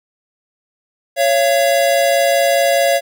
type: tone pair together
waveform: square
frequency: 555 / 679.8 Hz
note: C#5 / F5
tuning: +2 / -47 cents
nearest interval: major third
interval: 351 cents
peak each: -15 dBFS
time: 1.16-3.01 s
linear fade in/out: 50 ms
effects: none